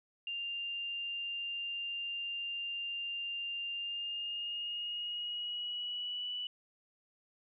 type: tone with pitch glide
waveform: sine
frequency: 2794 to 2960 Hz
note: F7 to F#7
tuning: 0 to 0 cents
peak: -36 dBFS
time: 0.27-6.47 s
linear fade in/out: 2 ms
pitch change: +100 cents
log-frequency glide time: 3.73-6.31 s
effects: none